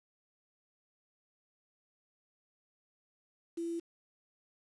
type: tone with quantisation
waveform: sine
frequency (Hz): 336.5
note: E4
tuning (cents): +36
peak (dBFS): -34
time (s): 3.57-3.8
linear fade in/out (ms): 10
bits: 9
effects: resampled to 24000 Hz